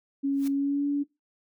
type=tone with pitch glide; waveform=sine; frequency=277.2 to 285.8 Hz; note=C#4 to D4; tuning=0 to -47 cents; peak=-23 dBFS; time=0.23-1.04 s; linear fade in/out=20 ms; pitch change=+53 cents; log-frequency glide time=0.52-0.86 s
type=noise with exponential growth; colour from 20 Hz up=white; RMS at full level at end=-39 dBFS; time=0.32-0.48 s; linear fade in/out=5 ms; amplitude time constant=34 ms
effects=noise-tail reverb RT60 0.2 s tail -19 dB re dry